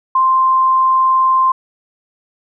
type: tone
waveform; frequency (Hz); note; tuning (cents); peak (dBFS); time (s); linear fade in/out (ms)
sine; 1046.5; C6; 0; -9; 0.15-1.52; 5
effects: none